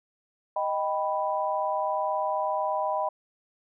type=chord; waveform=sine; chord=Eb augmented; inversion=none; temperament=equal; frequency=622.3 / 784 / 987.8 Hz; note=Eb5 / G5 / B5; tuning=0 / 0 / 0 cents; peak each=-29 / -30 / -29 dBFS; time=0.56-3.09 s; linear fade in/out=5 ms; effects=none